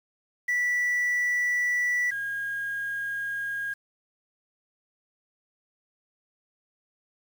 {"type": "tone pair in turn", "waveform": "sine", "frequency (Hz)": [1960, 1628.8], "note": ["B6", "G#6"], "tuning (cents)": [-14, -34], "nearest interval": "minor third", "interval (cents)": 320, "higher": "first", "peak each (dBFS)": [-20, -28], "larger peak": "first", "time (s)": [[0.48, 2.11], [2.11, 3.74]], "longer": "neither", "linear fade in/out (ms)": 10, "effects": ["tanh soft clip ceiling -22 dBFS", "8-bit"]}